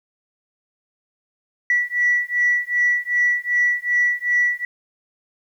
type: beating tone pair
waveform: sine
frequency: 1950 / 1952.6 Hz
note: B6 / B6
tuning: -23 / -20 cents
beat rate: 2.6 Hz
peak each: -19 dBFS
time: 1.7-4.65 s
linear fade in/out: 2 ms
effects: tanh soft clip ceiling -9 dBFS + 9-bit